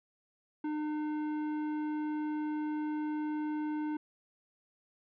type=tone with tanh clipping; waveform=sine; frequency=303.2 Hz; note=D#4; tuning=45 cents flat; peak=-34 dBFS; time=0.64-3.97 s; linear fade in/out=5 ms; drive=12 dB; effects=none